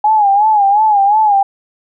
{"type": "tone with vibrato", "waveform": "sine", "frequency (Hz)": 830, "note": "G#5", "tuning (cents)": -1, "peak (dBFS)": -7, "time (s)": [0.04, 1.43], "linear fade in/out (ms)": 5, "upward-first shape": "sine", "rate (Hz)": 2.8, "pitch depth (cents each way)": 93, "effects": []}